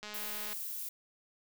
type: click train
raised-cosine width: 0.2 ms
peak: -27 dBFS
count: 106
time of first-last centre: 0.03-0.53 s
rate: 210 Hz
type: noise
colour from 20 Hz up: violet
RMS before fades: -40 dBFS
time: 0.14-0.89 s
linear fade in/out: 5 ms
effects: none